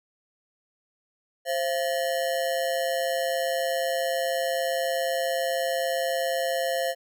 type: ring-modulated tone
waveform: square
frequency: 604 Hz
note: D5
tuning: 48 cents sharp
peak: -22 dBFS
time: 1.45-6.95 s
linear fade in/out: 50 ms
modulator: 75.2 Hz
effects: none